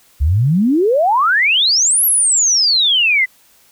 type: exponential two-way sweep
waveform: sine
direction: up then down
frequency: 65.41 to 11840 to 1975 Hz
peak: -10 dBFS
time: 0.2-3.26 s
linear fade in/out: 20 ms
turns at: 2.05 s
effects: white hiss -51 dBFS RMS until 3.71 s